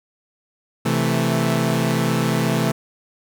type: chord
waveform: sawtooth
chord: A minor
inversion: first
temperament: equal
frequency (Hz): 130.81 / 164.81 / 220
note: C3 / E3 / A3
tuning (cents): 0 / 0 / 0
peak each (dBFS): -18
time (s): 0.85-2.72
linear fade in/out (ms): 10
effects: none